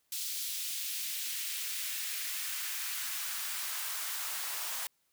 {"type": "noise with high-pass filter sweep", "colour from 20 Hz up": "white", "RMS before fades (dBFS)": -37, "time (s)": [0.12, 4.87], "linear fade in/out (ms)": 2, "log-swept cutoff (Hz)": [3700, 810], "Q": 1.2, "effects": ["white hiss -75 dBFS RMS until 5.12 s"]}